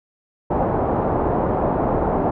white low-pass noise, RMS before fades -20 dBFS, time 0.5-2.31 s, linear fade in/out 10 ms, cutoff 840 Hz, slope 24 dB/octave, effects none

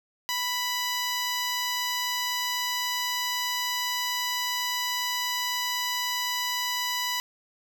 10% pulse tone, 987.8 Hz, B5, in tune, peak -18 dBFS, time 0.29-7.2 s, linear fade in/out 0 ms, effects none

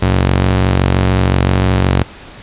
sawtooth ring-modulated tone, 93.4 Hz, F#2, 17 cents sharp, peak -3 dBFS, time 0.02-2.03 s, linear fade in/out 5 ms, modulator 22.9 Hz, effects pink hiss -35 dBFS RMS until 2.42 s + resampled to 8000 Hz

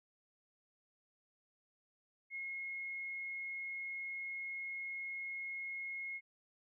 sine tone, 2161 Hz, C#7, 45 cents flat, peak -40 dBFS, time 2.3-6.21 s, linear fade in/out 50 ms, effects none

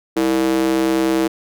square tone with high-pass filter, 65.41 Hz, C2, in tune, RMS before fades -17 dBFS, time 0.16-1.28 s, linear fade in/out 10 ms, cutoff 340 Hz, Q 3.5, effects none

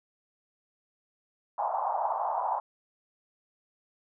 white band-pass noise, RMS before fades -30 dBFS, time 1.58-2.6 s, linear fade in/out 5 ms, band 690 to 980 Hz, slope 48 dB/octave, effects none

